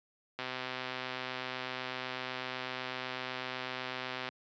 click train, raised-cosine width 0.3 ms, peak -21 dBFS, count 500, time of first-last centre 0.39-4.288 s, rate 128 Hz, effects high-pass 150 Hz 12 dB/octave + resampled to 16000 Hz

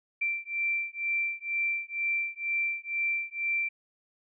sine beating tone pair, 2349 / 2351.1 Hz, D7 / D7, 0 / +1 cents, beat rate 2.1 Hz, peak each -31 dBFS, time 0.21-3.69 s, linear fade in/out 10 ms, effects none

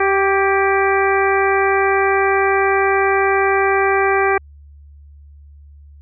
harmonic tone with a mistuned harmonic, 390 Hz, G4, 9 cents flat, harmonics 1 / 2 / 3 / 4 / 5 / 6, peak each -16 / -19 / -21 / -22 / -23 / -24 dBFS, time 0-4.38 s, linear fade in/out 5 ms, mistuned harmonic 4, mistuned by +30 cents, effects added 72 Hz sine -39 dBFS peak until 6.01 s

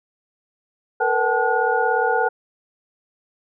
sine tone cluster, 451.7 / 488.8 / 762 / 865 / 1445 Hz, A4 / B4 / G5 / A5 / F#6, +45 / -18 / -49 / -30 / -41 cents, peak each -23 dBFS, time 1-2.29 s, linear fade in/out 10 ms, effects none

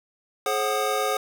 square tone cluster, 425.1 / 536 / 745 / 1227 Hz, G#4 / C5 / F#5 / D#6, +40 / +42 / +12 / -25 cents, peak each -29 dBFS, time 0.46-1.17 s, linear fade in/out 2 ms, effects none

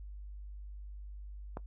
click, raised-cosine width 1 ms, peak -25 dBFS, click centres 1.571 s, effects noise-tail reverb RT60 0.1 s tail -19 dB re dry + added 50 Hz sine -43 dBFS peak until 1.66 s

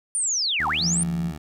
sine linear two-way sweep, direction down then up, 9397 to 742 to 9397 Hz, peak -21 dBFS, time 0.15-1.03 s, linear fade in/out 0 ms, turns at 0.68 s
15% pulse tone with vibrato, 76.5 Hz, D#2, 29 cents flat, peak -27 dBFS, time 0.59-1.38 s, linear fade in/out 10 ms, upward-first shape sine, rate 7 Hz, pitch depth 8 cents each way
sine tone, 171.2 Hz, F3, 34 cents flat, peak -23 dBFS, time 0.8-1.33 s, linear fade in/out 50 ms
effects none

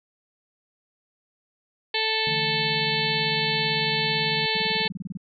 harmonic tone, 440 Hz, A4, in tune, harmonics 1 / 2 / 4 / 5 / 6 / 7 / 8 / 9 / 10, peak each -31 / -31 / -31 / -31 / -31 / -31 / -31 / -31 / -31 dBFS, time 1.94-4.88 s, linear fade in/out 5 ms
sine chord, D suspended second, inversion none, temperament equal, 146.83 / 164.81 / 220 Hz, D3 / E3 / A3, 0 / 0 / 0 cents, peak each -33 / -36 / -38 dBFS, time 2.27-4.46 s, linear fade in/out 2 ms
sine tone bursts, 185 Hz, F#3, in tune, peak -29 dBFS, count 13, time 4.55-5.173 s, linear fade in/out 5 ms, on 23 ms, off 27 ms
effects none

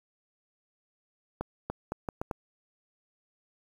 accelerating click train, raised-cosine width 1 ms, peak -18 dBFS, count 6, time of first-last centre 1.41-2.312 s, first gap 290 ms, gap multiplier 0.76, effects 8-bit

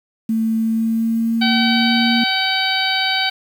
sine tone with pitch glide, 223.2 to 233.2 Hz, A3 to A#3, +25 to +1 cents, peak -15 dBFS, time 0.29-2.24 s, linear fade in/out 5 ms, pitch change +76 cents, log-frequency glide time 0.57-2.02 s
harmonic tone, 763 Hz, G5, 47 cents flat, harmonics 1 / 2 / 3 / 4 / 5 / 6, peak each -23 / -23 / -23 / -23 / -23 / -23 dBFS, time 1.41-3.3 s, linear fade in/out 10 ms
effects 7-bit

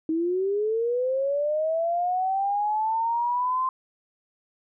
sine linear sweep, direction up, 313.8 to 1046.5 Hz, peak -22 dBFS, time 0.09-3.69 s, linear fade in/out 2 ms, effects none

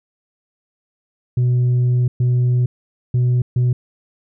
sine tone bursts at uneven times, 123.8 Hz, B2, 5 cents sharp, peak -10 dBFS, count 4, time 1.37-2.08 / 2.2-2.66 / 3.14-3.42 / 3.56-3.73 s, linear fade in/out 5 ms, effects tanh soft clip ceiling -12 dBFS

